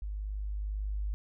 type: tone with level ramp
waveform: sine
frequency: 51 Hz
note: G#1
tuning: 31 cents flat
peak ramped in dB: -34 to -30 dBFS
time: 0.02-1.14 s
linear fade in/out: 0 ms
effects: none